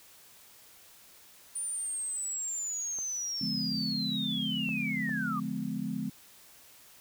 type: linear sweep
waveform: sine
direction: down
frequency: 9397 to 1150 Hz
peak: -32 dBFS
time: 1.55-5.4 s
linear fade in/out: 10 ms
type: clicks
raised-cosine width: 1 ms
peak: -34 dBFS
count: 3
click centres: 2.987 / 4.69 / 5.093 s
type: chord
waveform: sine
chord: D diminished seventh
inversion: none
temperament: just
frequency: 146.83 / 176.2 / 211.4 / 253.7 Hz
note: D3 / F3 / Ab3 / Cb4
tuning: 0 / +16 / +31 / +47 cents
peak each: -41 / -38 / -35 / -36 dBFS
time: 3.41-6.1 s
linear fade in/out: 5 ms
effects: white hiss -56 dBFS RMS until 7 s